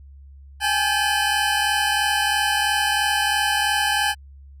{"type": "tone cluster", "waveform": "square", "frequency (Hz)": [807, 850, 1576, 1709, 3040], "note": ["G#5", "G#5", "G6", "G#6", "F#7"], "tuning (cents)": [-50, 40, 9, 49, 46], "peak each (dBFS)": -26, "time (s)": [0.6, 4.15], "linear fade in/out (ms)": 50, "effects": ["added 69 Hz sine -41 dBFS peak until 4.6 s", "resampled to 32000 Hz"]}